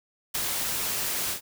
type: noise with ADSR envelope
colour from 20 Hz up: white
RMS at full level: -26 dBFS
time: 0.34-1.41 s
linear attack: 14 ms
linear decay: 7 ms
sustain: -3 dB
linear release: 97 ms
effects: none